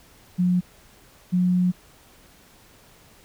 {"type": "tone pair in turn", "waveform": "sine", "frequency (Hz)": [179.6, 180.39], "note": ["F3", "F#3"], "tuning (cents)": [49, -44], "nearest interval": "unison", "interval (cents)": 7, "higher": "second", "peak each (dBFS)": -17, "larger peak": "neither", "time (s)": [[0.38, 0.61], [1.32, 1.72]], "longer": "second", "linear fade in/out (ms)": 20, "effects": ["pink hiss -53 dBFS RMS until 3.24 s"]}